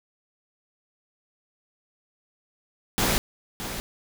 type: noise with echo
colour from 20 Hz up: pink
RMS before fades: -23 dBFS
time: 2.98-3.18 s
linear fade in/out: 0 ms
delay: 620 ms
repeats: 1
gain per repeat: -10 dB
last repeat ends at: 3.8 s
effects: none